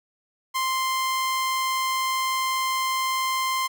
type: tone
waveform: sawtooth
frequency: 1046.5 Hz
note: C6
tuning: in tune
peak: -19 dBFS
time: 0.54-3.68 s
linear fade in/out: 20 ms
effects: none